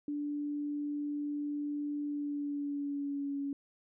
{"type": "tone with pitch glide", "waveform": "sine", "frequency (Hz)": [292.1, 280.5], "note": ["D4", "C#4"], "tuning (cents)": [-9, 21], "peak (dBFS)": -33, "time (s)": [0.08, 3.53], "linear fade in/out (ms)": 2, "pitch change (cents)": -70, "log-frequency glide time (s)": [2.03, 3.39], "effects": []}